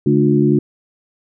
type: harmonic tone with a mistuned harmonic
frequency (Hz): 71.6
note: D2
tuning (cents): -43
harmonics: 2 / 3 / 4 / 5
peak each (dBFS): -16 / -16 / -16 / -16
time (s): 0.06-0.59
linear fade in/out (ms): 5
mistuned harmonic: 4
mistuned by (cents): +52
effects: none